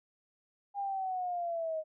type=linear sweep; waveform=sine; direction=down; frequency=810 to 622.3 Hz; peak=-32 dBFS; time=0.74-1.84 s; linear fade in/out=50 ms; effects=none